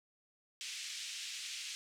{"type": "band-pass noise", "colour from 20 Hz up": "pink", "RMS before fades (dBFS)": -44, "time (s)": [0.61, 1.75], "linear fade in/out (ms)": 0, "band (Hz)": [2400, 7800], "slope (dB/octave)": 24, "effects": []}